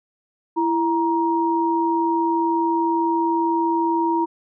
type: tone pair together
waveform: sine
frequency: 333.1 / 942.1 Hz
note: E4 / A#5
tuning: +18 / +18 cents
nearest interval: octave + tritone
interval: 1800 cents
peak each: -20 dBFS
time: 0.56-4.26 s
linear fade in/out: 20 ms
effects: none